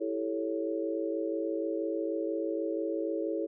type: chord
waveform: sine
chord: A dominant seventh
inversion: second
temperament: equal with one note detuned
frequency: 329.6 / 393.8 / 440 / 554.4 Hz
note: E4 / G4 / A4 / C#5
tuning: 0 / +8 / 0 / 0 cents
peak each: -33 / -38 / -35 / -36 dBFS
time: 0-3.47 s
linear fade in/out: 20 ms
effects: none